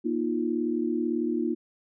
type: chord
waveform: sine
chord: Bb suspended fourth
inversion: none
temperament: equal with one note detuned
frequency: 238.1 / 311.1 / 349.2 Hz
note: Bb3 / Eb4 / F4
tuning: +37 / 0 / 0 cents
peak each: -29 dBFS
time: 0.04-1.55 s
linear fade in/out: 20 ms
effects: none